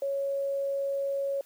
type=tone; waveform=sine; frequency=554 Hz; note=C#5; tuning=1 cent flat; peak=-27 dBFS; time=0.02-1.41 s; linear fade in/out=2 ms; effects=white hiss -60 dBFS RMS until 1.45 s + high-pass 200 Hz 12 dB/octave